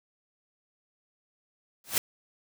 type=noise with exponential growth; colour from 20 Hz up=white; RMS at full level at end=-21 dBFS; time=1.84-1.98 s; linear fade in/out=1 ms; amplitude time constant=30 ms; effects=none